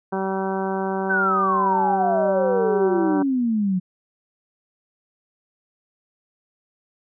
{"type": "harmonic tone", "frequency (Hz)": 191.8, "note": "G3", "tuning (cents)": -37, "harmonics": [1, 2, 3, 4, 5, 6, 7, 8], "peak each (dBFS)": [-27, -26, -32, -29, -31, -37, -39, -37], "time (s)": [0.12, 3.23], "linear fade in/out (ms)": 10}
{"type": "exponential sweep", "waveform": "sine", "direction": "down", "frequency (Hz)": [1556, 179], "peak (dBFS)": -18, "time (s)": [1.09, 3.8], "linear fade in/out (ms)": 20}
{"effects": []}